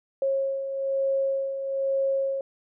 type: beating tone pair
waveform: sine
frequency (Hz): 542 / 543.1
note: C#5 / C#5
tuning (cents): -39 / -36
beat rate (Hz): 1.1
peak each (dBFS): -32 / -24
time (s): 0.22-2.41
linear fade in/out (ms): 2
effects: none